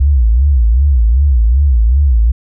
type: tone with vibrato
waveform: sine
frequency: 63 Hz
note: B1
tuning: 35 cents sharp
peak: -6 dBFS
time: 0-2.32 s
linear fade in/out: 10 ms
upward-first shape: sine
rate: 2.6 Hz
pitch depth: 250 cents each way
effects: none